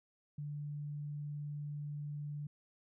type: tone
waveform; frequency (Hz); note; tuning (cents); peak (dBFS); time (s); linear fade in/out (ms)
sine; 146.83; D3; 0; -39; 0.38-2.47; 5
effects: none